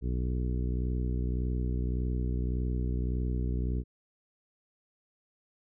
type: harmonic tone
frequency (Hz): 61.74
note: B1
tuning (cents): 0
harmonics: 1 / 2 / 3 / 4 / 5 / 6 / 7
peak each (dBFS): -29 / -35 / -39 / -41 / -43 / -45 / -46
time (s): 0.01-3.84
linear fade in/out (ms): 50
effects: none